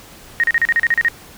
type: tone bursts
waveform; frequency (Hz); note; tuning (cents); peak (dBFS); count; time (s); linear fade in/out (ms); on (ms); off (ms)
sine; 1864.7; A#6; 0; -11; 10; 0.4-1.084; 0; 36; 36
effects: pink hiss -41 dBFS RMS until 1.37 s